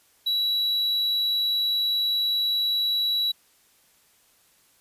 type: tone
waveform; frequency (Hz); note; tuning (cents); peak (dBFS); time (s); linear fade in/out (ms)
triangle; 3915; B7; -16; -20; 0.26-3.32; 10
effects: white hiss -61 dBFS RMS until 4.8 s + resampled to 32000 Hz